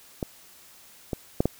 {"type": "clicks", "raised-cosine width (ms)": 2, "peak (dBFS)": [-14, -14, -7, -9], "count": 4, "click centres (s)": [0.228, 1.132, 1.405, 1.456], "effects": ["white hiss -52 dBFS RMS until 1.59 s"]}